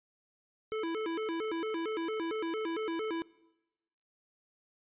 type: tone with vibrato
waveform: square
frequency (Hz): 379.8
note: F#4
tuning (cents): +45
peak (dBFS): -33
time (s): 0.72-3.22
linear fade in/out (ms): 0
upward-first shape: square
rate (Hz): 4.4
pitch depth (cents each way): 240
effects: noise-tail reverb RT60 1.0 s tail -22 dB re dry + resampled to 8000 Hz